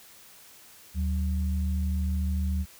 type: tone pair together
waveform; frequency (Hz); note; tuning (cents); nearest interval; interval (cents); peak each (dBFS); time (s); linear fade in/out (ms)
sine; 74.57 / 187.9; D2 / F#3; +27 / +27; octave + major third; 1600; -25 / -33; 0.94-2.66; 50
effects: white hiss -52 dBFS RMS until 2.79 s